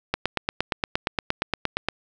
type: click train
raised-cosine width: 0.3 ms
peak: -6 dBFS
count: 16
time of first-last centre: 0.14-1.886 s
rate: 8.59 Hz
effects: none